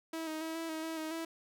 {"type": "tone with pitch steps", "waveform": "sawtooth", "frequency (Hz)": [324.5, 313.6, 322.5, 328.3, 317.1, 324, 314.8, 327.8], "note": ["E4", "D#4", "E4", "E4", "D#4", "E4", "D#4", "E4"], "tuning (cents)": [-27, 14, -38, -7, 33, -30, 20, -10], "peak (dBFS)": -33, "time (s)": [0.13, 1.25], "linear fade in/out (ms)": 5, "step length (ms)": 140, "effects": []}